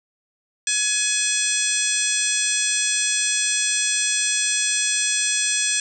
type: harmonic tone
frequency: 844 Hz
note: G#5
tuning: 28 cents sharp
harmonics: 2 / 3 / 4 / 5 / 6 / 7 / 8 / 9 / 10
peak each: -30 / -27 / -27 / -32 / -32 / -25 / -33 / -27 / -26 dBFS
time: 0.67-5.8 s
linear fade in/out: 2 ms
effects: none